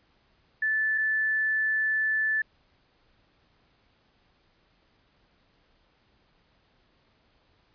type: tone pair in turn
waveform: sine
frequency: 1749 / 1749 Hz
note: A6 / A6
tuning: -11 / -11 cents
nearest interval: unison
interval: 0 cents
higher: neither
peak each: -23 / -23 dBFS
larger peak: neither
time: 0.62-0.98 / 0.98-2.42 s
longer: second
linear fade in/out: 5 ms
effects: pink hiss -66 dBFS RMS until 7.74 s + resampled to 11025 Hz